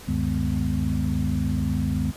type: tone cluster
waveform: sine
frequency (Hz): 71.9 / 95.6 / 150.8 / 206.2 / 250.3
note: D2 / G2 / D3 / G#3 / B3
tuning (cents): -36 / -43 / +46 / -12 / +23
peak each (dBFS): -28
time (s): 0.07-2.12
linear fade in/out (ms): 20
effects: pink hiss -43 dBFS RMS until 2.16 s + resampled to 32000 Hz